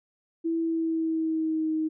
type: tone with pitch glide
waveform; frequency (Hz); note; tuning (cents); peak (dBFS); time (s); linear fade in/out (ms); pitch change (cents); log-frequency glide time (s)
sine; 329.6 to 314.5; E4 to D#4; 0 to +19; -24; 0.44-1.89; 20; -81; 0.58-1.71
effects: none